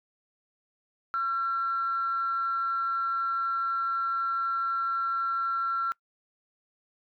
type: tone with amplitude modulation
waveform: sine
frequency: 1356 Hz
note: E6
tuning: 49 cents sharp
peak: -23 dBFS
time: 1.14-5.92 s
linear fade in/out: 0 ms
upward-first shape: sine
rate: 259 Hz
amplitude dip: 40%
effects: noise-tail reverb RT60 0.1 s tail -23 dB re dry + tanh soft clip ceiling -20 dBFS